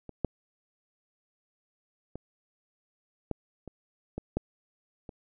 clicks, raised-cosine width 2 ms, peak -28 / -13 / -25 / -17 / -28 / -21 / -14 / -28 dBFS, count 8, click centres 0.093 / 0.247 / 2.156 / 3.313 / 3.677 / 4.18 / 4.37 / 5.092 s, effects none

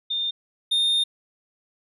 sine / triangle tone pair in turn, 3623 / 3650 Hz, A7 / A#7, +50 / -37 cents, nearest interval unison, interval 13 cents, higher second, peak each -23 / -17 dBFS, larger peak second, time 0.1-0.31 / 0.71-1.04 s, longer second, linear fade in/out 10 ms, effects resampled to 32000 Hz

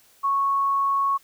sine tone, 1105 Hz, C#6, 6 cents flat, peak -19 dBFS, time 0.23-1.18 s, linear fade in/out 20 ms, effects white hiss -57 dBFS RMS until 1.23 s

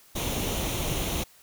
pink noise with comb filter, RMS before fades -29 dBFS, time 0.15-1.24 s, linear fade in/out 10 ms, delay 0.31 ms, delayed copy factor +0.55, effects white hiss -56 dBFS RMS until 1.42 s

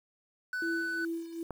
triangle tone, 1496 Hz, F#6, 19 cents sharp, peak -30 dBFS, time 0.53-1.05 s, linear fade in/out 2 ms
sine tone with tremolo, 332.4 Hz, E4, 15 cents sharp, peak -31 dBFS, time 0.62-1.43 s, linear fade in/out 2 ms, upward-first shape sine, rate 2.6 Hz, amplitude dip 70%
click, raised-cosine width 1 ms, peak -23 dBFS, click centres 1.507 s
effects 9-bit

